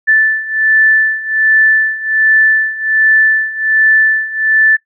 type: beating tone pair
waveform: sine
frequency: 1756 / 1757.3 Hz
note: A6 / A6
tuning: -4 / -3 cents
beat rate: 1.3 Hz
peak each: -13 / -10 dBFS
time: 0.07-4.77 s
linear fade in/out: 20 ms
effects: noise-tail reverb RT60 0.1 s tail -18 dB re dry